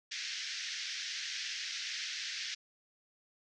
white band-pass noise, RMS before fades -40 dBFS, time 0.11-2.55 s, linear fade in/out 10 ms, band 1600 to 6000 Hz, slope 48 dB/octave, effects none

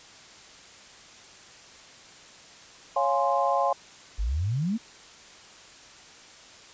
sine chord, Db major seventh, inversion none, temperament equal, 554.4 / 698.5 / 830.6 / 1046.5 Hz, Db5 / F5 / Ab5 / C6, 0 / 0 / 0 / 0 cents, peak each -27 dBFS, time 2.96-3.73 s, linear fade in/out 5 ms
sine exponential sweep, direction up, 46.33 to 241.4 Hz, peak -24 dBFS, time 4.18-4.78 s, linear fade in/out 20 ms
effects white hiss -49 dBFS RMS until 6.73 s + resampled to 16000 Hz

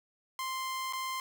sawtooth tone with dropouts, 1046.5 Hz, C6, in tune, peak -30 dBFS, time 0.39-1.2 s, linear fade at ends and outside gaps 1 ms, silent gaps 0.926-0.933 s, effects none

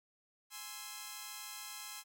5% pulse chord, Ab augmented, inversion none, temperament equal, 830.6 / 1046.5 / 1318.5 Hz, Ab5 / C6 / E6, 0 / 0 / 0 cents, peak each -38 / -36 / -38 dBFS, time 0.5-2.04 s, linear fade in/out 50 ms, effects none

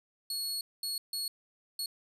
sawtooth tone bursts at uneven times, 4349 Hz, C#8, 34 cents flat, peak -30 dBFS, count 4, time 0.3-0.61 / 0.83-0.98 / 1.13-1.28 / 1.79-1.86 s, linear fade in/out 2 ms, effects resampled to 32000 Hz

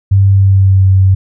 sine tone with pitch glide, 98 to 95.27 Hz, G2 to G2, 0 to -49 cents, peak -4 dBFS, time 0.11-1.15 s, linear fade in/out 10 ms, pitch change -49 cents, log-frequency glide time 0.3-0.87 s, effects none

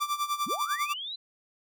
45% pulse tone with tremolo, 1174.7 Hz, D6, in tune, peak -25 dBFS, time 0-0.94 s, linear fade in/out 20 ms, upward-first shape sine, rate 10 Hz, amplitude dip 80%
sine linear sweep, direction up, 150.7 to 4077 Hz, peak -34 dBFS, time 0.46-1.16 s, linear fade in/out 10 ms
effects none

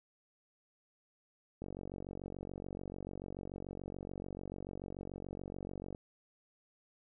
click train, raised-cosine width 2 ms, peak -30 dBFS, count 204, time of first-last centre 1.62-5.948 s, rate 46.9 Hz, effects none

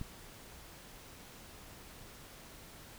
click, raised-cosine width 5 ms, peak -27 dBFS, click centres 0.014 s, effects pink hiss -53 dBFS RMS until 2.98 s

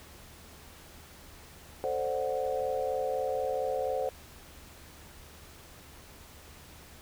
sine chord, D dominant seventh, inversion second, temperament equal, 440 / 523.3 / 587.3 / 740 Hz, A4 / C5 / D5 / F#5, 0 / 0 / 0 / 0 cents, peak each -36 / -31 / -37 / -35 dBFS, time 1.84-4.09 s, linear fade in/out 0 ms, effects added 75 Hz sine -56 dBFS peak until 7.01 s + pink hiss -52 dBFS RMS until 7.01 s

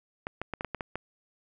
clicks, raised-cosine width 0.5 ms, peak -18 dBFS, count 8, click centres 0.269 / 0.416 / 0.537 / 0.609 / 0.647 / 0.747 / 0.808 / 0.956 s, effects none

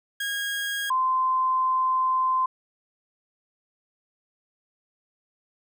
30% pulse / sine tone pair in turn, 1636 / 1035.7 Hz, G#6 / C6, -26 / -18 cents, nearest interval minor sixth, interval 792 cents, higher first, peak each -24 / -20 dBFS, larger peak second, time 0.2-0.9 / 0.9-2.46 s, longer second, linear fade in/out 5 ms, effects none

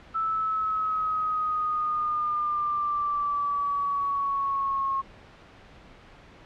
sine exponential sweep, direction down, 1318.5 to 1082 Hz, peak -24 dBFS, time 0.14-5.02 s, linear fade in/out 20 ms, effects pink hiss -50 dBFS RMS until 6.45 s + low-pass 3000 Hz 12 dB/octave

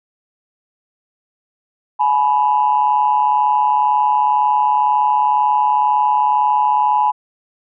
sine tone pair together, 845.8 / 987.8 Hz, G#5 / B5, +31 / 0 cents, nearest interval minor third, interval 269 cents, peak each -14 dBFS, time 1.99-7.12 s, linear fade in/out 20 ms, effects tanh soft clip ceiling -4 dBFS

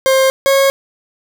40% pulse tone pair in turn, 530 / 546.2 Hz, C5 / C#5, +22 / -26 cents, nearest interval minor second, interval 52 cents, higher second, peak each -8 / -8 dBFS, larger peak neither, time 0.06-0.3 / 0.46-0.7 s, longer neither, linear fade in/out 0 ms, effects none

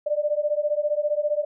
sine beating tone pair, 587.3 / 602.3 Hz, D5 / D5, 0 / +44 cents, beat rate 15 Hz, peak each -24 dBFS, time 0.06-1.45 s, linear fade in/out 10 ms, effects none

